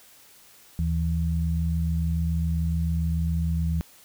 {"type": "tone pair together", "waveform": "sine", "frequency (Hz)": [77.78, 164.81], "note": ["D#2", "E3"], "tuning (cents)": [0, 0], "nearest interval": "octave + minor second", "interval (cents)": 1300, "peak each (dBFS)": [-24, -26], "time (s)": [0.79, 3.81], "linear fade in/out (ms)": 0, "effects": ["white hiss -53 dBFS RMS until 4.04 s"]}